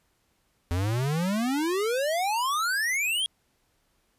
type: exponential sweep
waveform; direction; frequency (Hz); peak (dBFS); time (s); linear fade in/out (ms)
square; up; 83.7 to 3322; -25; 0.71-3.26; 0
effects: pink hiss -70 dBFS RMS until 4.18 s + resampled to 32000 Hz